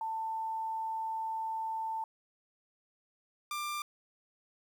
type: tone pair in turn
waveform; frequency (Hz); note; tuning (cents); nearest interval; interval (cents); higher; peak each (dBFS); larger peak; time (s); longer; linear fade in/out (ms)
sine / sawtooth; 890 / 1188; A5 / D6; +20 / +20; perfect fourth; 500; second; -33 / -31; second; 0.01-2.04 / 3.51-3.82; first; 2
effects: 11-bit